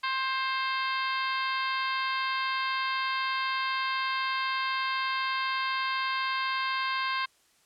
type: harmonic tone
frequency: 528 Hz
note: C5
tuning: 16 cents sharp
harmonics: 2 / 3 / 4 / 5 / 6 / 7 / 8 / 9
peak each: -30 / -34 / -36 / -38 / -40 / -41 / -42 / -43 dBFS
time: 0.03-7.26 s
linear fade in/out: 10 ms
effects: white hiss -65 dBFS RMS until 7.65 s + low-pass 10000 Hz 12 dB/octave